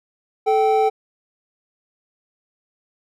triangle tone pair together, 435.7 / 776.3 Hz, A4 / G5, -17 / -17 cents, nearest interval minor seventh, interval 1000 cents, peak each -15 dBFS, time 0.46-0.9 s, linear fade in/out 20 ms, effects none

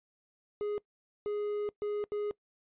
triangle tone bursts at uneven times, 415.3 Hz, G#4, in tune, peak -29 dBFS, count 4, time 0.61-0.78 / 1.26-1.69 / 1.82-2.04 / 2.12-2.31 s, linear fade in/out 0 ms, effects noise-tail reverb RT60 0.1 s tail -22 dB re dry + resampled to 8000 Hz

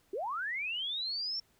sine linear sweep, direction up, 346.8 to 5500 Hz, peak -33 dBFS, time 0.13-1.4 s, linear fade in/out 5 ms, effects pink hiss -69 dBFS RMS until 1.59 s

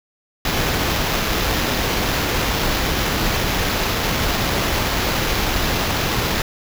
pink noise with sample-and-hold, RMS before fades -20 dBFS, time 0.45-6.42 s, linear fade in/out 2 ms, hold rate 8820 Hz, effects none

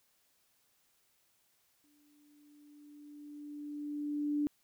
sine tone with exponential growth, 293.7 Hz, D4, in tune, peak -28 dBFS, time 1.84-4.47 s, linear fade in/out 0 ms, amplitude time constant 570 ms, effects white hiss -73 dBFS RMS until 4.63 s

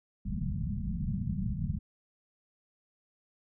white low-pass noise, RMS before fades -33 dBFS, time 0.25-1.79 s, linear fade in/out 10 ms, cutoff 220 Hz, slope 96 dB/octave, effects none

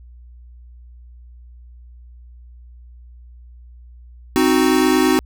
square chord, C diminished, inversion none, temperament equal, 261.6 / 311.1 / 370 Hz, C4 / Eb4 / Gb4, 0 / 0 / 0 cents, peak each -18 dBFS, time 4.36-5.19 s, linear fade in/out 0 ms, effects added 60 Hz sine -39 dBFS peak until 5.25 s

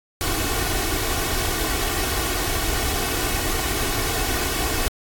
pink noise with comb filter, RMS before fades -23 dBFS, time 0.21-4.88 s, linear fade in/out 0 ms, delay 2.7 ms, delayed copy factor +0.65, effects AAC 64 kbps

